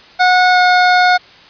25% pulse tone with pitch glide, 730 to 725 Hz, F#5 to F#5, -24 to -35 cents, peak -4 dBFS, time 0.19-1.18 s, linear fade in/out 20 ms, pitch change -11 cents, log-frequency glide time 0.52-0.58 s, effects white hiss -41 dBFS RMS until 1.49 s + resampled to 11025 Hz

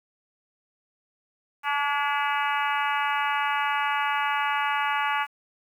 harmonic tone with a mistuned harmonic, 287.6 Hz, D4, 36 cents flat, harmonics 3 / 4 / 5 / 6 / 7 / 8 / 9 / 10, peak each -27 / -29 / -31 / -33 / -34 / -35 / -36 / -37 dBFS, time 1.63-5.27 s, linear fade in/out 50 ms, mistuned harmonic 6, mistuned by -36 cents, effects 9-bit

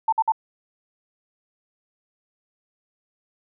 sine tone bursts, 889 Hz, A5, 18 cents sharp, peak -16 dBFS, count 3, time 0.08-0.321 s, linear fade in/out 5 ms, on 45 ms, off 53 ms, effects none

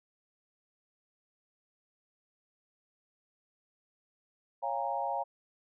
sine chord, Bb minor seventh, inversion first, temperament equal with one note detuned, 554.4 / 698.5 / 814.9 / 932.3 Hz, Db5 / F5 / Ab5 / Bb5, 0 / 0 / -33 / 0 cents, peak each -38 / -36 / -35 / -36 dBFS, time 4.62-5.24 s, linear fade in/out 20 ms, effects none

